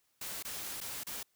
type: noise with dropouts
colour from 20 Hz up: white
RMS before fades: -41 dBFS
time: 0.21-1.23 s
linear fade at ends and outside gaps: 5 ms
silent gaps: 0.427-0.448 / 0.805-0.812 / 1.035-1.067 s
effects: white hiss -75 dBFS RMS until 1.35 s